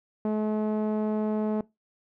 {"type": "tone with low-pass filter", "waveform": "sawtooth", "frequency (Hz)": 214.2, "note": "A3", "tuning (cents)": -46, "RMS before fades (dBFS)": -27, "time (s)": [0.25, 1.61], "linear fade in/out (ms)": 2, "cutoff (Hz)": 700, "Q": 1, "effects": ["noise-tail reverb RT60 0.2 s tail -21 dB re dry"]}